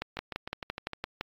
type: two click trains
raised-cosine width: 0.3 ms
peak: -20 / -16 dBFS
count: 6 / 8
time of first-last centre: 0.17-0.933 / 0.02-1.21 s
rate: 6.55 / 5.88 Hz
effects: AAC 32 kbps